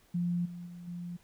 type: tone with level steps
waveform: sine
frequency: 174.61 Hz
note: F3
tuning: in tune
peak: -28 / -40 / -43 / -37 dBFS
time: 0.14-1.17 s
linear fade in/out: 10 ms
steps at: 0.45 / 0.66 / 0.87 s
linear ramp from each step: 10 ms
effects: pink hiss -65 dBFS RMS until 1.23 s